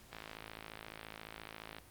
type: click train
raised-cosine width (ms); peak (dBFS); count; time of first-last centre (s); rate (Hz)
0.3; -29; 91; 0.13-1.784; 54.4
effects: pink hiss -60 dBFS RMS until 1.9 s + Opus 48 kbps